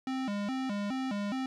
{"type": "tone with vibrato", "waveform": "square", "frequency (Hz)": 230.9, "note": "A#3", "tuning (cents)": -16, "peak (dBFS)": -32, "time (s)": [0.07, 1.46], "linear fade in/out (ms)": 2, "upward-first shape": "square", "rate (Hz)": 2.4, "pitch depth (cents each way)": 220, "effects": ["low-pass 5000 Hz 12 dB/octave", "11-bit"]}